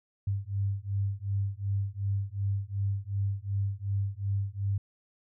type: beating tone pair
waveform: sine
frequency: 98 / 100.7 Hz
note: G2 / G2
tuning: 0 / +47 cents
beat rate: 2.7 Hz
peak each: -31 dBFS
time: 0.27-4.78 s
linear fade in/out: 5 ms
effects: none